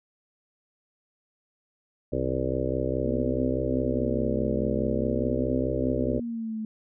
harmonic tone, 64.8 Hz, C2, 16 cents flat, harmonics 1 / 2 / 4 / 5 / 6 / 7 / 8 / 9, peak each -33 / -33 / -33 / -33 / -33 / -33 / -33 / -33 dBFS, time 2.12-6.2 s, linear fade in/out 10 ms
sine tone with vibrato, 235.7 Hz, A#3, 19 cents sharp, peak -29 dBFS, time 3.05-6.65 s, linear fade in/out 2 ms, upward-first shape sine, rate 0.47 Hz, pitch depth 150 cents each way
effects none

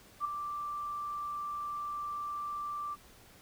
sine tone with ADSR envelope, 1174.7 Hz, D6, in tune, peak -27 dBFS, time 0.2-2.96 s, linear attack 50 ms, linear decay 4 ms, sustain -8 dB, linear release 31 ms, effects pink hiss -58 dBFS RMS until 3.41 s

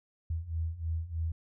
sine beating tone pair, 79.9 / 83.1 Hz, D#2 / E2, +47 / +15 cents, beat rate 3.2 Hz, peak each -36 / -33 dBFS, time 0.3-1.32 s, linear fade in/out 5 ms, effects none

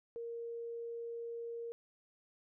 sine tone, 466.2 Hz, A#4, in tune, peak -40 dBFS, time 0.16-1.72 s, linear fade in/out 0 ms, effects none

